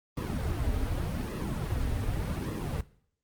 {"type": "noise with flanger", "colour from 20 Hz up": "brown", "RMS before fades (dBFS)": -31, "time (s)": [0.17, 2.81], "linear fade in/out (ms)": 2, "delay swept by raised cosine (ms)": [1.3, 5.9], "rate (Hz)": 0.85, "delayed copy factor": -0.85, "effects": ["noise-tail reverb RT60 0.6 s tail -19 dB re dry", "Opus 32 kbps"]}